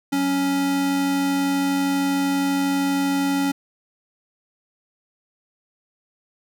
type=tone pair together; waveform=square; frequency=185.8 / 278.4 Hz; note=F#3 / C#4; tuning=+7 / +8 cents; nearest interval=perfect fifth; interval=701 cents; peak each=-31 / -20 dBFS; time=0.12-3.52 s; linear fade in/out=10 ms; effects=none